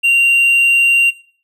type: tone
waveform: triangle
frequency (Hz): 2766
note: F7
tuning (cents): -17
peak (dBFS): -7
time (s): 0.03-1.11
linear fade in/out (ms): 20
effects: noise-tail reverb RT60 0.5 s tail -19 dB re dry